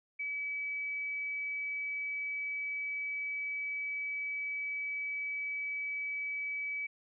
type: tone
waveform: sine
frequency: 2288 Hz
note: D7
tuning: 46 cents flat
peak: -34 dBFS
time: 0.19-6.87 s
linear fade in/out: 10 ms
effects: none